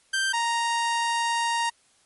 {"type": "tone pair in turn", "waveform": "sawtooth", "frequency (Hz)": [1568, 932.3], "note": ["G6", "A#5"], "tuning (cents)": [0, 0], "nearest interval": "major sixth", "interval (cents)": 900, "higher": "first", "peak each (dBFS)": -19, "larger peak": "neither", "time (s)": [[0.13, 0.33], [0.33, 1.7]], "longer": "second", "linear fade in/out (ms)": 10, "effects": ["white hiss -62 dBFS RMS until 2.05 s", "MP3 48 kbps"]}